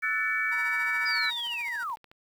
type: chord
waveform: sine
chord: F# minor seventh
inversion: third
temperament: equal with one note detuned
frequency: 1318.5 / 1480 / 1760 / 2271 Hz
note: E6 / F#6 / A6 / C#7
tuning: 0 / 0 / 0 / +41 cents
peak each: -35 / -33 / -29 / -29 dBFS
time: 0.02-1.31 s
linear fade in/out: 20 ms
type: tone with tremolo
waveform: 30% pulse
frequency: 947 Hz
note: A#5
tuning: 27 cents sharp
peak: -35 dBFS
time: 0.51-1.85 s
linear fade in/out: 20 ms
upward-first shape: sine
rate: 14 Hz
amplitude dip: 60%
type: click train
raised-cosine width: 0.3 ms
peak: -35 dBFS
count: 19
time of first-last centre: 0.82-2.115 s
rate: 13.9 Hz
type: linear sweep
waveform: sine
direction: down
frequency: 4978 to 815 Hz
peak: -30 dBFS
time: 1.05-1.96 s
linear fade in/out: 20 ms
effects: 9-bit